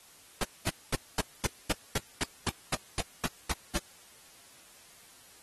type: noise bursts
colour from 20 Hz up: pink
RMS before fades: -29 dBFS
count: 14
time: 0.41-3.778 s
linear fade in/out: 2 ms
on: 27 ms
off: 230 ms
effects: white hiss -56 dBFS RMS until 5.42 s + AAC 32 kbps